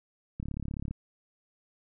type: click train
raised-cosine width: 5 ms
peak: -23 dBFS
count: 19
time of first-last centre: 0.4-0.91 s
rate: 35.3 Hz
effects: none